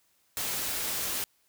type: noise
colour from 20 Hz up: white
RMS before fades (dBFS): -32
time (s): 0.37-1.24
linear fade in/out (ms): 0
effects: white hiss -69 dBFS RMS until 1.48 s